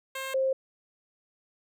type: tone pair in turn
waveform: 10% pulse / sine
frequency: 532 / 530 Hz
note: C5 / C5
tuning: +29 / +22 cents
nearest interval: unison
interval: 7 cents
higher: first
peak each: -25 / -23 dBFS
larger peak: second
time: 0.15-0.34 / 0.34-0.53 s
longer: neither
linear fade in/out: 5 ms
effects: none